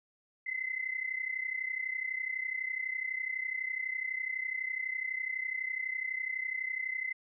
sine tone pair together, 2027 / 2059 Hz, B6 / C7, +45 / -28 cents, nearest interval unison, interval 27 cents, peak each -37 / -35 dBFS, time 0.46-7.13 s, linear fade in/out 10 ms, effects none

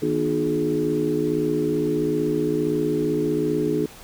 sine tone cluster, 156 / 243.7 / 306 / 361.5 / 423 Hz, D#3 / B3 / D#4 / F#4 / G#4, +5 / -23 / -29 / -40 / +32 cents, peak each -29 / -29 / -24 / -28 / -24 dBFS, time 0.02-3.86 s, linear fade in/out 5 ms, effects pink hiss -44 dBFS RMS until 4.03 s

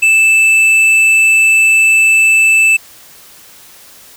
sine tone with hard clipping, 2637 Hz, E7, in tune, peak -7 dBFS, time 0.02-2.77 s, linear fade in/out 10 ms, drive 6 dB, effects white hiss -39 dBFS RMS until 4.16 s

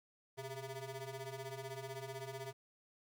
20% pulse ring-modulated tone, 268.2 Hz, C4, 43 cents sharp, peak -36 dBFS, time 0.37-2.53 s, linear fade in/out 20 ms, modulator 142 Hz, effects 13-bit

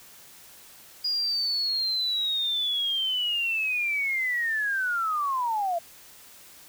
sine linear sweep, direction down, 4890 to 659.3 Hz, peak -24 dBFS, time 1.04-5.79 s, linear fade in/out 10 ms, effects white hiss -50 dBFS RMS until 6.68 s

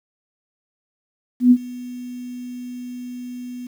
sine tone with ADSR envelope, 247.3 Hz, B3, 3 cents sharp, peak -6 dBFS, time 1.4-3.67 s, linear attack 110 ms, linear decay 62 ms, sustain -23 dB, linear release 5 ms, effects 8-bit

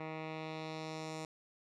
10% pulse tone with low-pass filter sweep, 157.9 Hz, D#3, 26 cents sharp, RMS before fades -43 dBFS, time 0-1.25 s, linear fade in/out 2 ms, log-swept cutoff 2100 to 7500 Hz, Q 1.5, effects none

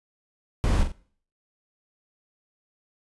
brown noise with echo, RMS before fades -21 dBFS, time 0.64-0.83 s, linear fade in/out 0 ms, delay 44 ms, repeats 2, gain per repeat -8 dB, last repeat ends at 0.918 s, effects noise-tail reverb RT60 0.5 s tail -20 dB re dry + resampled to 24000 Hz

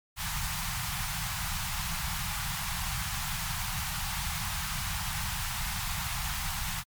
pink band-stop noise, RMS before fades -33 dBFS, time 0.16-6.84 s, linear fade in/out 50 ms, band 180 to 770 Hz, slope 48 dB/octave, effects MP3 96 kbps

